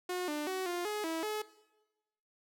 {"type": "tone with pitch steps", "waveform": "sawtooth", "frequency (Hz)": [361.5, 298.1, 375.1, 351.2, 420.7, 325.3, 426.3], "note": ["F#4", "D4", "F#4", "F4", "G#4", "E4", "G#4"], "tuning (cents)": [-40, 26, 24, 10, 22, -23, 45], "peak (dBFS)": -30, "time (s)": [0.09, 1.42], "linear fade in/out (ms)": 5, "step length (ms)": 190, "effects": ["noise-tail reverb RT60 1.0 s tail -18 dB re dry"]}